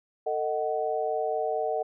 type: chord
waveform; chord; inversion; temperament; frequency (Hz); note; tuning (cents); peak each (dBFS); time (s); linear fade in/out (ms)
sine; D# diminished; second; just; 448 / 622.3 / 746.7; A4 / D#5 / F#5; +31 / 0 / +16; -30; 0.26-1.83; 10
effects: none